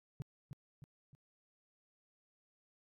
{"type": "tone with echo", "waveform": "sine", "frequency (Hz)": 138.59, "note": "C#3", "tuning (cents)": 0, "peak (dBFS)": -35, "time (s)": [0.2, 0.22], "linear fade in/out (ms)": 0, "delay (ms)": 310, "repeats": 3, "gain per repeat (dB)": -7, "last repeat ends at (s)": 1.15, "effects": ["tanh soft clip ceiling -37 dBFS", "AAC 48 kbps"]}